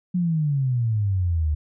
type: exponential sweep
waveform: sine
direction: down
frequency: 183.5 to 73.42 Hz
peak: -19 dBFS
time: 0.14-1.55 s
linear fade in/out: 10 ms
effects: none